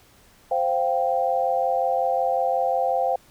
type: chord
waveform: sine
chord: C suspended fourth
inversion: none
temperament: equal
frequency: 523.3 / 698.5 / 784 Hz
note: C5 / F5 / G5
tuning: 0 / 0 / 0 cents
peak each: -24 dBFS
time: 0.51-3.16 s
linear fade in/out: 5 ms
effects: pink hiss -55 dBFS RMS until 3.3 s